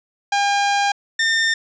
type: tone pair in turn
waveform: sawtooth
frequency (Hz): 806 / 1809.4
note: G5 / A6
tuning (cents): +48 / +48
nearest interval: octave + major second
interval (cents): 1400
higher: second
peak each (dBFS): -12 / -12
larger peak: neither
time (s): 0.32-0.92 / 1.19-1.54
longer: first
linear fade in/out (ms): 5
effects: resampled to 16000 Hz + 9-bit